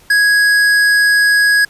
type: tone with hard clipping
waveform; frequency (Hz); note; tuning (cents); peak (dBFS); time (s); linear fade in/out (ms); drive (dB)
triangle; 1661.2; G#6; 0; -10; 0.1-1.65; 5; 15
effects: pink hiss -46 dBFS RMS until 1.69 s + resampled to 32000 Hz